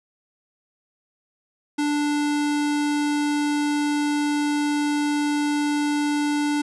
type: tone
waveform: square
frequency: 293.7 Hz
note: D4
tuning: in tune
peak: -21 dBFS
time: 1.78-6.62 s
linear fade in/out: 10 ms
effects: resampled to 24000 Hz